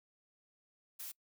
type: noise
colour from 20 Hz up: blue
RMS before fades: -45 dBFS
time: 0.99-1.12 s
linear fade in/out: 10 ms
effects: noise-tail reverb RT60 0.1 s tail -25 dB re dry